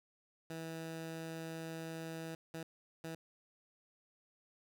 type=tone bursts at uneven times; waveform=15% pulse; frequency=162.8 Hz; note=E3; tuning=21 cents flat; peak=-36 dBFS; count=3; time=0.5-2.35 / 2.54-2.63 / 3.04-3.15 s; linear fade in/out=2 ms; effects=none